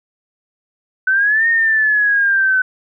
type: exponential two-way sweep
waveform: sine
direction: up then down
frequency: 1509 to 1852 to 1509 Hz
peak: -11 dBFS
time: 1.07-2.62 s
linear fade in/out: 5 ms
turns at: 1.48 s
effects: none